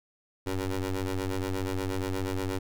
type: ring-modulated tone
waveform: 20% pulse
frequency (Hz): 95.1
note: F#2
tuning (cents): +48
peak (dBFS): -21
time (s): 0.46-2.59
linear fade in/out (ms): 10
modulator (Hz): 186
effects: none